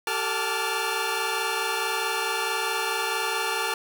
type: tone cluster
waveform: 20% pulse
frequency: 386.2 / 447.8 / 871 / 1167 / 1405 Hz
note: G4 / A4 / A5 / D6 / F6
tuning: -26 / +30 / -18 / -11 / +10 cents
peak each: -29 / -27 / -26 / -28 / -25 dBFS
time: 0.07-3.74 s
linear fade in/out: 2 ms
effects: none